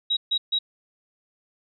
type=tone bursts; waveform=sine; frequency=3835 Hz; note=A#7; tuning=48 cents sharp; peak=-20 dBFS; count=3; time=0.1-0.59 s; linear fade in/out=10 ms; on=70 ms; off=140 ms; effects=none